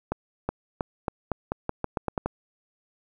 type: accelerating click train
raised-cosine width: 1 ms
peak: -12 dBFS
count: 12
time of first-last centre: 0.12-2.26 s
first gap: 370 ms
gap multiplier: 0.86
effects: 9-bit